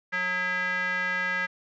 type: tone with band-pass filter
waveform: square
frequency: 181.9 Hz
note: F#3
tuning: 29 cents flat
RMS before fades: -28 dBFS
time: 0.12-1.47 s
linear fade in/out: 20 ms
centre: 1800 Hz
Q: 9
effects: resampled to 16000 Hz